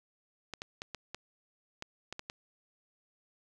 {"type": "clicks", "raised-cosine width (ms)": 0.2, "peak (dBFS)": -22, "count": 9, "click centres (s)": [0.537, 0.619, 0.819, 0.947, 1.146, 1.824, 2.126, 2.194, 2.299], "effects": []}